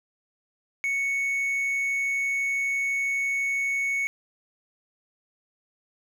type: tone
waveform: triangle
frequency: 2217 Hz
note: C#7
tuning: in tune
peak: -22 dBFS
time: 0.84-4.07 s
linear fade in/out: 0 ms
effects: none